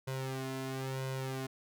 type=tone with flanger; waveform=sawtooth; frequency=132.4 Hz; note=C3; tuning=21 cents sharp; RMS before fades=-38 dBFS; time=0.07-1.47 s; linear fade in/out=10 ms; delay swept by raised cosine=2 to 2.94 ms; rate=1 Hz; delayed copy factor=+0.95; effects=none